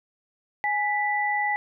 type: tone pair together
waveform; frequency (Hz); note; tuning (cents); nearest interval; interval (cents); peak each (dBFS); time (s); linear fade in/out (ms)
sine; 831.1 / 1975.5; G#5 / B6; +1 / 0; octave + minor third; 1499; -25; 0.64-1.56; 0
effects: none